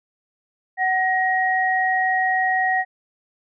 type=tone pair together; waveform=sine; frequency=749 / 1887.4 Hz; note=F#5 / A#6; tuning=+21 / +21 cents; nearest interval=octave + major third; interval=1600 cents; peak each=-20 dBFS; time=0.77-2.85 s; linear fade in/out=50 ms; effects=none